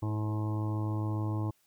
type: harmonic tone with a mistuned harmonic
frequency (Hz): 106.9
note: A2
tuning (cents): -49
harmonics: 1 / 2 / 3 / 4 / 5 / 6 / 7 / 8 / 9 / 10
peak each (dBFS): -30 / -43 / -37 / -50 / -49 / -50 / -55 / -46 / -50 / -47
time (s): 0.02-1.51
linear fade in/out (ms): 10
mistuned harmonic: 4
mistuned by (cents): +20
effects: white hiss -70 dBFS RMS until 1.66 s